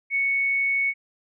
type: tone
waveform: sine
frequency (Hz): 2217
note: C#7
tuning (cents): 0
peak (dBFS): -20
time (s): 0.1-0.94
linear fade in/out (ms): 50
effects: none